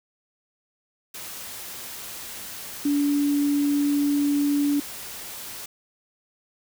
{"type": "tone in noise", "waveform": "sine", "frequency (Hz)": 287.5, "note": "D4", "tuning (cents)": -37, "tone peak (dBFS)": -19, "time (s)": [2.85, 4.8], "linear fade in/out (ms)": 5, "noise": "white", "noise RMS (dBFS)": -37, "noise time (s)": [1.14, 5.66], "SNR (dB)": 15, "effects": []}